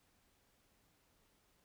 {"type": "silence", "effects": ["pink hiss -74 dBFS RMS until 1.64 s"]}